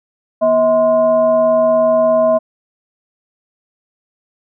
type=tone with frequency modulation; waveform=sine; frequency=641 Hz; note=E5; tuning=49 cents flat; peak=-9 dBFS; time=0.41-2.39 s; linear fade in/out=20 ms; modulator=399 Hz; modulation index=0.49; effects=none